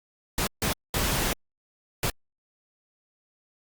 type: noise bursts at uneven times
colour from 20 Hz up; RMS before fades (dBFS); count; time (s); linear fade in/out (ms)
pink; -26; 4; 0.38-0.47 / 0.62-0.73 / 0.94-1.33 / 2.03-2.1; 2
effects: Opus 48 kbps

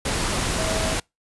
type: tone in noise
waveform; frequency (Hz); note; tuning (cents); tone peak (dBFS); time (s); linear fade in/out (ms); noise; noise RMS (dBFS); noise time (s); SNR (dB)
sine; 643; E5; -43; -29; 0.58-0.95; 5; pink; -24; 0.05-1; -8
effects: noise-tail reverb RT60 0.2 s tail -26 dB re dry + resampled to 24000 Hz

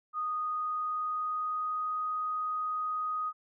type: tone with pitch glide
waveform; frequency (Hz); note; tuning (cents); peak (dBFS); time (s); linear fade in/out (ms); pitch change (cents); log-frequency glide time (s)
sine; 1238 to 1248.1; D#6 to D#6; -9 to +5; -30; 0.13-3.33; 50; +14; 0.32-1.99
effects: none

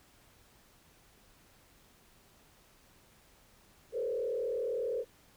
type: tone with frequency modulation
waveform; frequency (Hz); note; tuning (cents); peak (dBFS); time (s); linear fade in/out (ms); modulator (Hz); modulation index
sine; 477.5; A#4; +42; -31; 3.92-5.05; 50; 40; 1.4
effects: pink hiss -63 dBFS RMS until 5.36 s

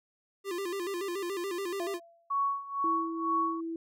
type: tone with vibrato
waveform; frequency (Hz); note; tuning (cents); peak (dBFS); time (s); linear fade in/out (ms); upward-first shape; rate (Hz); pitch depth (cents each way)
square; 371.4; F#4; +7; -33; 0.44-2; 50; square; 7; 110
type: tone with exponential decay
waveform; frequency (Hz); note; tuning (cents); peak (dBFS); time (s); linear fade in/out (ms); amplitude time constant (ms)
sine; 677; E5; +46; -34; 1.8-2.36; 1; 120
type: tone with tremolo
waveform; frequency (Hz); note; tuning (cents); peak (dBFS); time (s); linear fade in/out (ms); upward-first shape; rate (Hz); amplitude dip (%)
sine; 1115; C#6; +10; -25; 2.3-3.61; 10; sine; 2.1; 85
type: tone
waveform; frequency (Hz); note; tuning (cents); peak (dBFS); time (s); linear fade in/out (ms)
sine; 329.6; E4; 0; -33; 2.84-3.76; 2
effects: none

